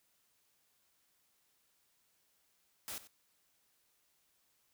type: noise with echo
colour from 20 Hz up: white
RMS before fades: -43 dBFS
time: 2.88-2.98 s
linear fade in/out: 0 ms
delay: 92 ms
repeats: 1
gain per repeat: -15 dB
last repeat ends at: 3.072 s
effects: white hiss -75 dBFS RMS until 4.73 s